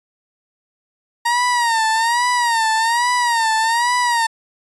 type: tone with vibrato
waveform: 30% pulse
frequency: 932.3 Hz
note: A#5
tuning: in tune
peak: -12 dBFS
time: 1.25-4.27 s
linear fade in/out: 10 ms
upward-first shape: sine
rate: 1.2 Hz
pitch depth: 98 cents each way
effects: resampled to 24000 Hz